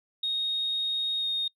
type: tone with pitch glide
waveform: sine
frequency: 3729 to 3703 Hz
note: A#7 to A#7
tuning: 0 to -12 cents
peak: -25 dBFS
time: 0.23-1.48 s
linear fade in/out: 5 ms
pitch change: -12 cents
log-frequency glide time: 1.19-1.26 s
effects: noise-tail reverb RT60 0.1 s tail -26 dB re dry + tanh soft clip ceiling -21 dBFS